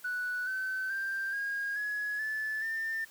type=tone with pitch steps; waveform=sine; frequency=1480 / 1528.7 / 1578.9 / 1630.8 / 1684.4 / 1739.8 / 1797 Hz; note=F#6 / G6 / G6 / G#6 / G#6 / A6 / A6; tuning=0 / -44 / +12 / -32 / +24 / -20 / +36 cents; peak=-30 dBFS; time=0.04-3.05 s; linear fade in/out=10 ms; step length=430 ms; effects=tanh soft clip ceiling -28 dBFS + white hiss -56 dBFS RMS until 3.1 s